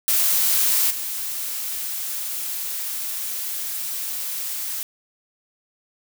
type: noise with level steps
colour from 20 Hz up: blue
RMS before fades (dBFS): -19 / -28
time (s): 0.08-4.83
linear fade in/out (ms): 0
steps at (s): 0.9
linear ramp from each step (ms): 10
effects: none